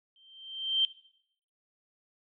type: tone with exponential growth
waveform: sine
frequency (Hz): 3136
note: G7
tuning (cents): 0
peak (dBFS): -21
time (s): 0.16-0.85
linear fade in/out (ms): 1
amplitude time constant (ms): 150
effects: noise-tail reverb RT60 0.7 s tail -18 dB re dry